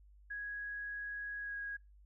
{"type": "tone with pitch glide", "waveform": "sine", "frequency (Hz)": [1661.2, 1646.9], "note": ["G#6", "G#6"], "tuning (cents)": [0, -15], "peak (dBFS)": -39, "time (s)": [0.3, 1.77], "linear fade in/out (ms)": 10, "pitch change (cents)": -15, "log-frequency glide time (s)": [1.41, 1.54], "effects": ["noise-tail reverb RT60 0.2 s tail -22 dB re dry", "added 50 Hz sine -58 dBFS peak until 2.05 s"]}